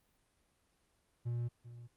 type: tone with echo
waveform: triangle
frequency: 119.4 Hz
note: A#2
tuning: 42 cents sharp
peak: -32 dBFS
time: 1.25-1.49 s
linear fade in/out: 20 ms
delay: 390 ms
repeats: 1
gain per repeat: -14 dB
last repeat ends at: 1.88 s
effects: pink hiss -75 dBFS RMS until 1.96 s + Opus 32 kbps